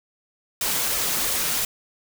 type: noise with flanger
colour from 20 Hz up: white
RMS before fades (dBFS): -24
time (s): 0.61-1.65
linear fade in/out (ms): 2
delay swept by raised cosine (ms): 1.6 to 6.6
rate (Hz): 2.9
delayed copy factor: +0.55
effects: none